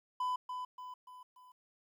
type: tone with echo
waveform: triangle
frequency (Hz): 1002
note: B5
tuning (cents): +25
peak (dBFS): -30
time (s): 0.2-0.36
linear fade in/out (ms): 5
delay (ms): 290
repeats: 4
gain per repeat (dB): -6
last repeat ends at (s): 1.52
effects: 12-bit